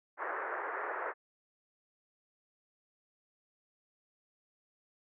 white band-pass noise, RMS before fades -38 dBFS, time 0.17-1.14 s, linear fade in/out 50 ms, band 370 to 1800 Hz, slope 48 dB/octave, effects none

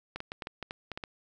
clicks, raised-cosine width 0.3 ms, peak -21 dBFS, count 10, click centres 0.16 / 0.204 / 0.319 / 0.422 / 0.471 / 0.627 / 0.709 / 0.917 / 0.975 / 1.038 s, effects none

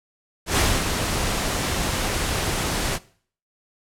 pink noise with ADSR envelope, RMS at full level -18 dBFS, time 0.46-2.99 s, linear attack 110 ms, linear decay 250 ms, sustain -6 dB, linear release 40 ms, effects noise-tail reverb RT60 0.5 s tail -20 dB re dry + low-pass 11000 Hz 12 dB/octave

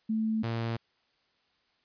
sine / sawtooth tone pair in turn, 220 / 115.07 Hz, A3 / A#2, 0 / -22 cents, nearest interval major seventh, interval 1122 cents, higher first, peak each -26 dBFS, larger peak neither, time 0.09-0.43 / 0.43-0.77 s, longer neither, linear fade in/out 10 ms, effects white hiss -71 dBFS RMS until 1.84 s + resampled to 11025 Hz

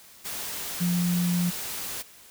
sine tone in noise, 175.8 Hz, F3, 12 cents sharp, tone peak -22 dBFS, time 0.8-1.51 s, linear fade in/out 20 ms, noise white, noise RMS -34 dBFS, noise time 0.24-2.03 s, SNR +9 dB, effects white hiss -51 dBFS RMS until 2.3 s

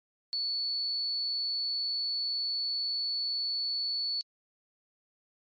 sine tone, 4439 Hz, C#8, 2 cents sharp, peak -29 dBFS, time 0.33-4.21 s, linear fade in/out 0 ms, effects MP3 32 kbps

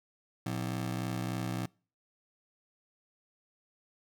30% pulse ring-modulated tone, 146.7 Hz, D3, 2 cents flat, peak -27 dBFS, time 0.46-1.66 s, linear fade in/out 0 ms, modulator 31.7 Hz, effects noise-tail reverb RT60 0.4 s tail -26 dB re dry

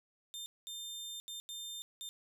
sawtooth tone bursts at uneven times, 3600 Hz, A7, 39 cents sharp, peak -39 dBFS, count 5, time 0.34-0.46 / 0.67-1.2 / 1.28-1.4 / 1.49-1.82 / 2.01-2.09 s, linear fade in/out 0 ms, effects none

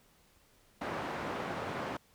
white band-pass noise, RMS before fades -38 dBFS, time 0.81-1.97 s, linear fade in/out 5 ms, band 100 to 1100 Hz, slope 12 dB/octave, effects pink hiss -66 dBFS RMS until 2.14 s

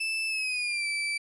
35% pulse tone with pitch glide, 2637 to 2322 Hz, E7 to D7, 0 to -20 cents, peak -26 dBFS, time 0-1.18 s, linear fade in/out 10 ms, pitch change -220 cents, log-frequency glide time 0.28-0.87 s, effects resampled to 24000 Hz

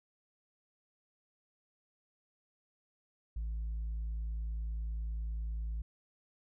sine tone with tanh clipping, 55 Hz, A1, in tune, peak -35 dBFS, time 3.36-5.82 s, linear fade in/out 5 ms, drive 1 dB, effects none

